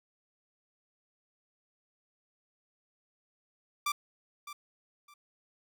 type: tone with echo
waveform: sawtooth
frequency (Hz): 1175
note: D6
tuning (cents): +1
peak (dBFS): -25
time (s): 3.86-3.92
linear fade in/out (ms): 5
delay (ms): 610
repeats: 2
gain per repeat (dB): -13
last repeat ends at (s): 5.14
effects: none